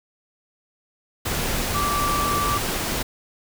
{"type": "tone in noise", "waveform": "sine", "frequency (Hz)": 1165, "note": "D6", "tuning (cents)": -14, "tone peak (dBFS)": -22, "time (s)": [1.74, 2.58], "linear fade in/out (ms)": 10, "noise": "pink", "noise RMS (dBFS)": -25, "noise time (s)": [1.25, 3.03], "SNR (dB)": 0, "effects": []}